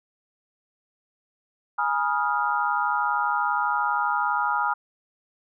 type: chord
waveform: sine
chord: F half-diminished seventh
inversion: first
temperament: equal with one note detuned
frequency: 830.6 / 968 / 1244.5 / 1396.9 Hz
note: Ab5 / Cb6 / Eb6 / F6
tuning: 0 / -35 / 0 / 0 cents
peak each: -27 dBFS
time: 1.78-4.74 s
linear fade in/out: 10 ms
effects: none